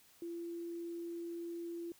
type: tone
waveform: sine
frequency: 340.2 Hz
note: F4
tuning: 45 cents flat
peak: -40 dBFS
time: 0.22-1.92 s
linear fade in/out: 2 ms
effects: white hiss -65 dBFS RMS until 1.99 s